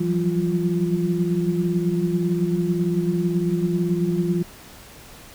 sine tone cluster, 169.5 / 180.2 / 187.6 / 348.9 Hz, E3 / F#3 / F#3 / F4, +49 / -45 / +24 / -2 cents, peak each -22 / -29 / -26 / -24 dBFS, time 0-4.43 s, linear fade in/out 10 ms, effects pink hiss -44 dBFS RMS until 5.34 s

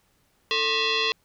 sine tone with frequency modulation, 311.1 Hz, D#4, in tune, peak -21 dBFS, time 0.51-1.12 s, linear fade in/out 0 ms, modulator 756 Hz, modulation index 5.4, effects pink hiss -66 dBFS RMS until 1.24 s

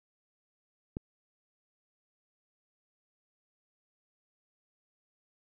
click, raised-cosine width 3 ms, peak -22 dBFS, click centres 0.969 s, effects none

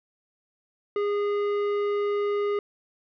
sine tone with tanh clipping, 410 Hz, G#4, 22 cents flat, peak -25 dBFS, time 0.96-2.59 s, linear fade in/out 2 ms, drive 12 dB, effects none

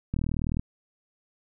click train, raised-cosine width 5 ms, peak -16 dBFS, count 19, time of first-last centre 0.14-0.595 s, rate 39.6 Hz, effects none

